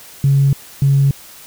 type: tone pair in turn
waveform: sine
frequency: 138.59 / 138.59 Hz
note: C#3 / C#3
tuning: 0 / 0 cents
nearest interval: unison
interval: 0 cents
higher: neither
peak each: -8 dBFS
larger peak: neither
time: 0.24-0.53 / 0.82-1.11 s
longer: neither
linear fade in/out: 2 ms
effects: tanh soft clip ceiling -4 dBFS + white hiss -39 dBFS RMS until 1.46 s